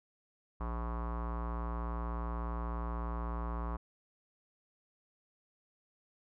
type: tone with low-pass filter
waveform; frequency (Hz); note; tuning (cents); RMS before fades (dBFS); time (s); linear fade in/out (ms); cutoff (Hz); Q
square; 58.27; A#1; 0; -37; 0.6-3.77; 10; 1100; 4.8
effects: none